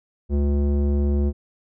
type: tone with low-pass filter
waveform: square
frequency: 71.5 Hz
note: D2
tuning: 46 cents flat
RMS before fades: -20 dBFS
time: 0.29-1.33 s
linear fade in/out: 50 ms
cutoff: 370 Hz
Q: 1.4
effects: none